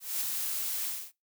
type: noise with ADSR envelope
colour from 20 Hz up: blue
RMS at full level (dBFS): -30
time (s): 0-1.12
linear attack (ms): 210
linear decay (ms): 5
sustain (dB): -3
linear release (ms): 260
effects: noise-tail reverb RT60 0.2 s tail -21 dB re dry